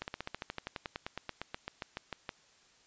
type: slowing click train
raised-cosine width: 0.3 ms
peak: -21 dBFS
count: 23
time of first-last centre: 0.02-2.292 s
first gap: 59 ms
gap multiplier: 1.05
effects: white hiss -64 dBFS RMS until 2.86 s + resampled to 16000 Hz